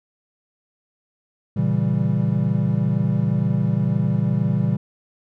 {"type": "chord", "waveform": "triangle", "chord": "A# diminished seventh", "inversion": "none", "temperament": "equal", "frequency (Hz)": [116.54, 138.59, 164.81, 196], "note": ["A#2", "C#3", "E3", "G3"], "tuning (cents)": [0, 0, 0, 0], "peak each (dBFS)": -21, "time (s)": [1.56, 4.77], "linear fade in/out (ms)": 10, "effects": []}